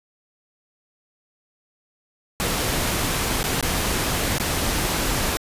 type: noise with dropouts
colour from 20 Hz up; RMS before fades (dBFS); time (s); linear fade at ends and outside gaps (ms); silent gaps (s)
pink; -23; 2.4-5.37; 0; 3.43-3.44 / 3.61-3.627 / 4.383-4.399
effects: resampled to 32000 Hz